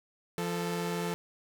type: tone pair together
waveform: sawtooth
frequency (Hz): 172.91 / 440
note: F3 / A4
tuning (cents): -17 / 0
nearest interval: octave + major third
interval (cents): 1617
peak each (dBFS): -29 / -31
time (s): 0.38-1.14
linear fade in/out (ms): 0
effects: none

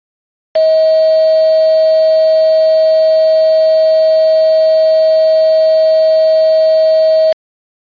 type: tone with quantisation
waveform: sine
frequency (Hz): 636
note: D#5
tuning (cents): +38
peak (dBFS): -6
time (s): 0.55-7.33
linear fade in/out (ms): 10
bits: 3
effects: resampled to 11025 Hz

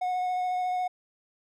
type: tone with vibrato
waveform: triangle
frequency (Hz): 730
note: F#5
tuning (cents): -24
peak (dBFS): -24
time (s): 0.01-0.88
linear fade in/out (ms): 10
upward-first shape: sine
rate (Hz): 14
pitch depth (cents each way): 12
effects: none

